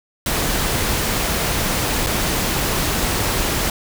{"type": "noise with dropouts", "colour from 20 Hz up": "pink", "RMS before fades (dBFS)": -20, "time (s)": [0.26, 3.7], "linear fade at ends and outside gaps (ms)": 2, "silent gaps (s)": [2.064, 2.069], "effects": []}